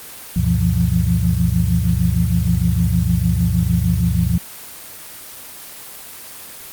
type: tone cluster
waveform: sine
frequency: 69.4 / 94.2 / 120.8 / 169.1 / 175.6 Hz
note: C#2 / F#2 / B2 / E3 / F3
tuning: +3 / +32 / -38 / +44 / +10 cents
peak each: -20 dBFS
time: 0.36-4.38 s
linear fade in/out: 5 ms
effects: white hiss -35 dBFS RMS until 6.72 s + Opus 24 kbps